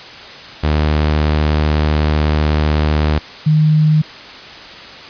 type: tone pair in turn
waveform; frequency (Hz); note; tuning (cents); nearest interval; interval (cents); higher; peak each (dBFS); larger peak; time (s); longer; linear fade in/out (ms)
sawtooth / sine; 76 / 154.21; D#2 / D#3; -40 / -15; octave; 1225; second; -8; neither; 0.63-3.19 / 3.46-4.02; first; 10
effects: white hiss -33 dBFS RMS until 5.09 s + resampled to 11025 Hz